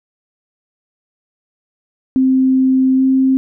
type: tone with pitch glide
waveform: sine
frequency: 261.6 to 264 Hz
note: C4 to C4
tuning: 0 to +16 cents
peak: -9 dBFS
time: 2.16-3.37 s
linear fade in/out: 0 ms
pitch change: +16 cents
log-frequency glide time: 2.96-3.02 s
effects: none